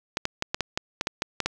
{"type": "clicks", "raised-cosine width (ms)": 0.2, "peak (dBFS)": -8, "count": 11, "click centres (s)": [0.171, 0.254, 0.424, 0.545, 0.607, 0.775, 1.011, 1.071, 1.221, 1.403, 1.46], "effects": []}